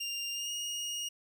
25% pulse tone with pitch glide, 2794 to 2863 Hz, F7 to F7, 0 to +42 cents, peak -31 dBFS, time 0-1.09 s, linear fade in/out 10 ms, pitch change +42 cents, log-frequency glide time 0.32-0.52 s, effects none

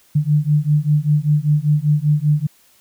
sine beating tone pair, 146.83 / 151.93 Hz, D3 / D#3, 0 / -41 cents, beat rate 5.1 Hz, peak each -16 dBFS, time 0.15-2.47 s, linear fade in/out 10 ms, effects white hiss -54 dBFS RMS until 2.8 s

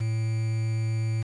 triangle tone with quantisation, 111.5 Hz, A2, 23 cents sharp, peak -22 dBFS, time 0-1.23 s, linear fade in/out 10 ms, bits 7, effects resampled to 22050 Hz

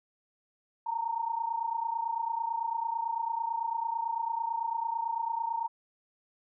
sine tone pair together, 900 / 929 Hz, A5 / A#5, +39 / -6 cents, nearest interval minor second, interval 55 cents, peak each -34 / -31 dBFS, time 0.86-5.68 s, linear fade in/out 10 ms, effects none

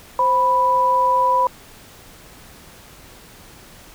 sine tone pair together, 523.3 / 987.9 Hz, C5 / B5, 0 / 0 cents, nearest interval major seventh, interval 1100 cents, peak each -22 / -14 dBFS, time 0.19-1.47 s, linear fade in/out 2 ms, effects pink hiss -44 dBFS RMS until 3.94 s

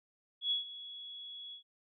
sine tone with ADSR envelope, 3364 Hz, G#7, 22 cents sharp, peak -28 dBFS, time 0.41-1.63 s, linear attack 100 ms, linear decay 130 ms, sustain -16 dB, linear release 100 ms, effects none

